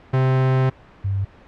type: tone pair in turn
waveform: 45% pulse / sine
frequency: 130.81 / 98 Hz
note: C3 / G2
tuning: 0 / 0 cents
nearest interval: perfect fourth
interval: 500 cents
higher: first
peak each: -15 / -19 dBFS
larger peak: first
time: 0.13-0.7 / 1.04-1.25 s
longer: first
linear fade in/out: 10 ms
effects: pink hiss -47 dBFS RMS until 1.47 s + low-pass 2000 Hz 12 dB/octave